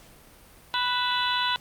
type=harmonic tone with a mistuned harmonic; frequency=493.9 Hz; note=B4; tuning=in tune; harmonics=2 / 3 / 4 / 5 / 6 / 7 / 8; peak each=-27 / -30 / -37 / -36 / -33 / -30 / -32 dBFS; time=0.74-1.56 s; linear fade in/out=0 ms; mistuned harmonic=5; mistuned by=+100 cents; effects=pink hiss -52 dBFS RMS until 1.6 s + Opus 48 kbps